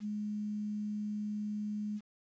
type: tone with quantisation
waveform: sine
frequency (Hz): 209.7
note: G#3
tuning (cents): +17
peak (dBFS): -34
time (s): 0-2.01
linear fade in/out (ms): 50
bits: 10
effects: resampled to 16000 Hz